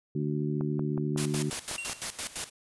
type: harmonic tone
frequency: 74.2 Hz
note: D2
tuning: 18 cents sharp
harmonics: 2 / 3 / 4 / 5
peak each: -30 / -34 / -35 / -35 dBFS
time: 0.15-1.5 s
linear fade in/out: 5 ms
type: click train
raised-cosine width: 1 ms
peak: -25 dBFS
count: 8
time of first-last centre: 0.61-1.897 s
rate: 5.44 Hz
type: noise with tremolo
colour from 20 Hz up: white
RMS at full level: -33 dBFS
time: 1.17-2.5 s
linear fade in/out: 10 ms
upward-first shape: square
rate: 5.9 Hz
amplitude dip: 80%
type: tone with exponential decay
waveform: square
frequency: 2754 Hz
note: F7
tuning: 25 cents flat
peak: -32 dBFS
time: 1.78-2.13 s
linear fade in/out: 2 ms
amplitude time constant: 74 ms
effects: resampled to 24000 Hz